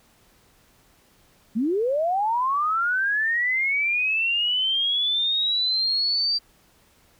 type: linear sweep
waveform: sine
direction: up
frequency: 201.8 to 4695 Hz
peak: -20 dBFS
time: 1.55-6.39 s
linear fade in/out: 20 ms
effects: pink hiss -59 dBFS RMS until 7.19 s